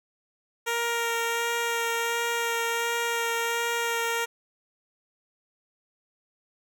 10% pulse tone with vibrato, 466.2 Hz, A#4, in tune, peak -17 dBFS, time 0.66-4.26 s, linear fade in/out 20 ms, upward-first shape sine, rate 1.4 Hz, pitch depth 11 cents each way, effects none

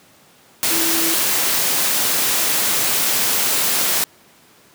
sine tone in noise, 329.6 Hz, E4, in tune, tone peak -24 dBFS, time 0.71-1.14 s, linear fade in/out 0 ms, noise white, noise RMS -18 dBFS, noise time 0.63-4.04 s, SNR -9 dB, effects pink hiss -50 dBFS RMS until 4.74 s + high-pass 150 Hz 12 dB/octave

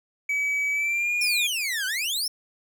triangle tone with pitch glide, 2282 to 2432 Hz, C#7 to D#7, +50 to -40 cents, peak -21 dBFS, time 0.29-1.47 s, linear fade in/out 5 ms, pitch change +110 cents, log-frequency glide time 0.72-1.13 s
sawtooth exponential two-way sweep, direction down then up, 5588 to 1477 to 5588 Hz, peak -22 dBFS, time 1.21-2.28 s, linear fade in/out 5 ms, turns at 1.86 s
effects none

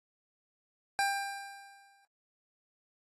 25% pulse tone with exponential decay, 795 Hz, G5, 24 cents sharp, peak -22 dBFS, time 0.99-2.05 s, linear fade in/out 0 ms, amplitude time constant 230 ms, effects AAC 32 kbps

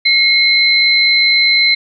sine tone pair together, 2159 / 4076 Hz, C#7 / C8, -46 / -46 cents, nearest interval major seventh, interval 1100 cents, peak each -11 dBFS, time 0.05-1.75 s, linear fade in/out 10 ms, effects none

